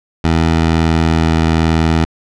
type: tone with pitch glide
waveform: 15% pulse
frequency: 81.6 to 80.99 Hz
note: E2 to E2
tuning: -17 to -30 cents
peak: -4 dBFS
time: 0.24-2.05 s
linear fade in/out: 5 ms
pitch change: -13 cents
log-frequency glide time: 0.59-1.33 s
effects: low-pass 5000 Hz 12 dB/octave